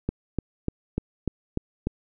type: click train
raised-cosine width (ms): 3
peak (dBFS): -12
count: 7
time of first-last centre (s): 0.09-1.87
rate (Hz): 3.37
effects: none